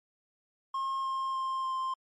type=tone with pitch steps; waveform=triangle; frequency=1073 / 1065 / 1057 / 1049.1 Hz; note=C6 / C6 / C6 / C6; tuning=+43 / +30 / +17 / +4 cents; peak=-28 dBFS; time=0.74-1.94 s; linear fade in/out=5 ms; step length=300 ms; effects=MP3 48 kbps